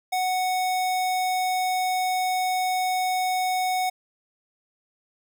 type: tone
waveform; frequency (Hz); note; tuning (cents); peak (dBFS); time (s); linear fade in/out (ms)
square; 740; F#5; 0; -23; 0.12-3.9; 10
effects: none